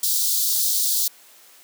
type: high-pass noise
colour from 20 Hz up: white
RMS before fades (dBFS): -21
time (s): 0.03-1.08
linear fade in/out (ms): 5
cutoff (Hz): 3700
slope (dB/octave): 48
effects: white hiss -50 dBFS RMS until 1.63 s + high-pass 300 Hz 12 dB/octave